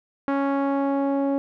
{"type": "tone with low-pass filter sweep", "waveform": "sawtooth", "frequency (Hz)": 277.2, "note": "C#4", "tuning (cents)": 0, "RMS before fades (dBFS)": -23, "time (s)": [0.28, 1.38], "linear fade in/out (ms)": 0, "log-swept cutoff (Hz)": [1400, 620], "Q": 1.3, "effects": []}